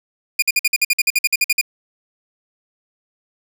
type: tone bursts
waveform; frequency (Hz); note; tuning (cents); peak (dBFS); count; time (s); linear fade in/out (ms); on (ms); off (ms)
sawtooth; 2425; D#7; -45; -9; 15; 0.39-1.613; 5; 33; 52
effects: none